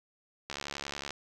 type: click train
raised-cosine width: 0.2 ms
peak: -19 dBFS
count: 44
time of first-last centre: 0.5-1.106 s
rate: 70.9 Hz
effects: none